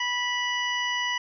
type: harmonic tone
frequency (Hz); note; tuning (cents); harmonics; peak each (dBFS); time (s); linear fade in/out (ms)
981; B5; -12; 1 / 2 / 3 / 5 / 6; -31 / -28 / -30 / -43 / -41; 0-1.18; 5
effects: none